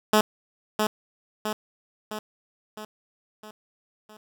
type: tone with echo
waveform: 10% pulse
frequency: 213.7 Hz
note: G#3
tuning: 50 cents sharp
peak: -8 dBFS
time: 0.13-0.21 s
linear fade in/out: 5 ms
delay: 660 ms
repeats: 6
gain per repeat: -5 dB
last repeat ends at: 4.17 s
effects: none